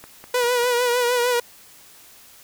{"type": "click train", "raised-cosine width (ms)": 0.5, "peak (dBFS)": -24, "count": 4, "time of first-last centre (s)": [0.04, 0.641], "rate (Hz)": 4.99}
{"type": "tone with vibrato", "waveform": "sawtooth", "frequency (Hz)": 487.6, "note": "B4", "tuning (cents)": -22, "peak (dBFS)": -14, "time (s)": [0.34, 1.4], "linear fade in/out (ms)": 5, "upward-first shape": "triangle", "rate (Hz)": 6.6, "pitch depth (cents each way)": 55}
{"effects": ["white hiss -48 dBFS RMS until 2.43 s"]}